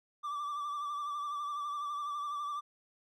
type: tone with vibrato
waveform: triangle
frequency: 1169 Hz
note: D6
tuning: 8 cents flat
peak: -33 dBFS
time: 0.23-2.61 s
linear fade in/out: 20 ms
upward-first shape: sine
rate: 12 Hz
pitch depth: 41 cents each way
effects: none